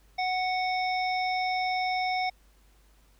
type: harmonic tone with a mistuned harmonic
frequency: 740 Hz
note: F#5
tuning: in tune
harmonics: 1 / 3 / 5 / 7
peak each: -27 / -32 / -41 / -38 dBFS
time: 0.18-2.3 s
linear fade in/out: 10 ms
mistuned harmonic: 7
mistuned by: +46 cents
effects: added 50 Hz sine -58 dBFS peak until 3.19 s + pink hiss -65 dBFS RMS until 3.19 s